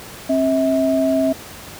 sine tone pair together, 267.9 / 646.1 Hz, C4 / E5, +41 / -35 cents, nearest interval octave + minor third, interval 1524 cents, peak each -17 dBFS, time 0.29-1.33 s, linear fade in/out 10 ms, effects pink hiss -36 dBFS RMS until 1.79 s + high-pass 60 Hz 12 dB/octave

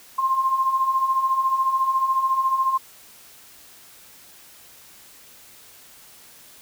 sine beating tone pair, 1046.5 / 1060.5 Hz, C6 / C6, 0 / +23 cents, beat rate 14 Hz, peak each -26 / -19 dBFS, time 0.18-2.78 s, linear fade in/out 10 ms, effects white hiss -48 dBFS RMS until 6.61 s

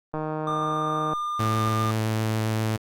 click train, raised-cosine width 1 ms, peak -16 dBFS, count 155, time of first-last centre 0.14-1.134 s, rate 155 Hz
triangle tone, 1204 Hz, D6, 43 cents sharp, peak -24 dBFS, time 0.47-1.91 s, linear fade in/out 2 ms
sawtooth tone with vibrato, 110 Hz, A2, in tune, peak -19 dBFS, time 1.39-2.77 s, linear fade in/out 10 ms, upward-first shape sine, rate 7.5 Hz, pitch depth 8 cents each way
effects Opus 32 kbps

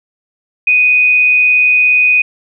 sine tone with amplitude modulation, 2489 Hz, D#7, in tune, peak -5 dBFS, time 0.67-2.22 s, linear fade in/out 5 ms, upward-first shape sine, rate 137 Hz, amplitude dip 30%, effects none

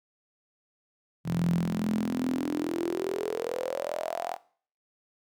sawtooth tone with high-pass filter sweep, 42.42 Hz, F1, 50 cents flat, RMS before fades -30 dBFS, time 1.24-4.38 s, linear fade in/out 50 ms, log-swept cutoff 150 to 750 Hz, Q 9.6, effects noise-tail reverb RT60 0.5 s tail -20 dB re dry

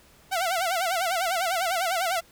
sawtooth tone with vibrato, 715 Hz, F5, 41 cents sharp, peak -20 dBFS, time 0.31-2.21 s, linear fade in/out 20 ms, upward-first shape sine, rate 10 Hz, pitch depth 140 cents each way, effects pink hiss -56 dBFS RMS until 2.31 s

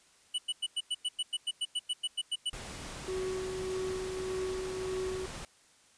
square tone bursts, 2958 Hz, F#7, 1 cent flat, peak -30 dBFS, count 16, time 0.34-2.499 s, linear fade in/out 10 ms, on 44 ms, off 97 ms
pink noise, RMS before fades -43 dBFS, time 2.53-5.45 s, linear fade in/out 2 ms
triangle tone with tremolo, 374.2 Hz, F#4, 20 cents sharp, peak -30 dBFS, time 3.08-5.26 s, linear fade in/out 2 ms, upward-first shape sine, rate 1.7 Hz, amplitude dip 35%
effects white hiss -63 dBFS RMS until 5.97 s + resampled to 22050 Hz

